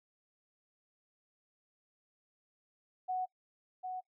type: tone with echo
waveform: sine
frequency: 740 Hz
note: F#5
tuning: in tune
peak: -32 dBFS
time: 3.08-3.26 s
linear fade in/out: 20 ms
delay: 750 ms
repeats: 1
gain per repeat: -5 dB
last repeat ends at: 4.01 s
effects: noise-tail reverb RT60 0.1 s tail -24 dB re dry